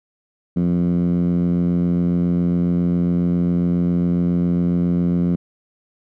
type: tone with band-pass filter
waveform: 10% pulse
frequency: 87.31 Hz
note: F2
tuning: in tune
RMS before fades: -18 dBFS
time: 0.56-5.36 s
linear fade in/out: 10 ms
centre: 190 Hz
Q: 3.4
effects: none